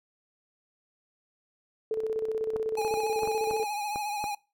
sine tone with tremolo, 440 Hz, A4, in tune, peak -25 dBFS, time 1.91-3.64 s, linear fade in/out 2 ms, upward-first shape square, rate 16 Hz, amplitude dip 50%
clicks, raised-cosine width 1 ms, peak -22 dBFS, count 8, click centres 2.561 / 2.848 / 2.94 / 3.233 / 3.275 / 3.511 / 3.959 / 4.241 s
square tone with vibrato, 830.6 Hz, G#5, in tune, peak -31 dBFS, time 2.77-4.35 s, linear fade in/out 5 ms, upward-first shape triangle, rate 14 Hz, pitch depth 55 cents each way
effects noise-tail reverb RT60 0.3 s tail -23 dB re dry

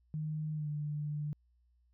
sine tone with pitch glide, 154.1 to 148.76 Hz, D#3 to D3, -16 to +23 cents, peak -34 dBFS, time 0.14-1.33 s, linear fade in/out 0 ms, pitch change -61 cents, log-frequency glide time 0.54-0.68 s, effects added 60 Hz sine -67 dBFS peak until 1.93 s

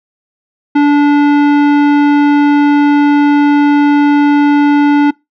sine tone with tanh clipping, 290 Hz, D4, 22 cents flat, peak -7 dBFS, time 0.75-5.11 s, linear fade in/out 10 ms, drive 16 dB, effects noise-tail reverb RT60 0.2 s tail -23 dB re dry

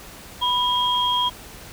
sine tone pair together, 987.8 / 3245 Hz, B5 / G#7, 0 / -41 cents, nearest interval octave + major sixth, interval 2059 cents, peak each -21 dBFS, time 0.41-1.3 s, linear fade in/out 20 ms, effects pink hiss -41 dBFS RMS until 1.72 s

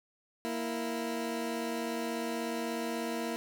20% pulse tone pair together, 233.1 / 329.6 Hz, A#3 / E4, 0 / 0 cents, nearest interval tritone, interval 600 cents, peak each -30 / -32 dBFS, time 0.45-3.36 s, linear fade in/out 0 ms, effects none

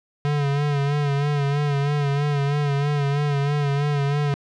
square tone with vibrato, 143.5 Hz, D3, 40 cents flat, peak -20 dBFS, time 0.25-4.34 s, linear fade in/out 0 ms, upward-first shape sine, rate 3.1 Hz, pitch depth 47 cents each way, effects low-pass 4000 Hz 12 dB/octave

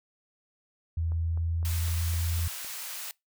sine tone with pitch glide, 82.41 to 84.04 Hz, E2 to E2, 0 to +34 cents, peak -26 dBFS, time 0.97-2.48 s, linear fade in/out 5 ms, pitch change +34 cents, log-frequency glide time 1.09-1.96 s
click train, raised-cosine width 1 ms, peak -35 dBFS, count 7, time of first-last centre 1.12-2.647 s, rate 3.93 Hz
white high-pass noise, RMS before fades -38 dBFS, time 1.65-3.11 s, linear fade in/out 0 ms, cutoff 830 Hz, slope 12 dB/octave
effects noise-tail reverb RT60 0.2 s tail -24 dB re dry

